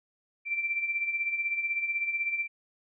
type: tone with tremolo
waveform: sine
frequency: 2349 Hz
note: D7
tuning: in tune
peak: -25 dBFS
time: 0.45-2.48 s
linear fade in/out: 50 ms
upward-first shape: sine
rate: 16 Hz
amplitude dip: 60%
effects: none